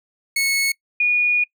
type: tone pair in turn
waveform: sawtooth / sine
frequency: 2198 / 2449 Hz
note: C#7 / D#7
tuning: -15 / -28 cents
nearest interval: major second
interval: 187 cents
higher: second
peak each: -14 dBFS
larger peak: neither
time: 0.36-0.72 / 1-1.44 s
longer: second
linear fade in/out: 5 ms
effects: noise-tail reverb RT60 0.1 s tail -24 dB re dry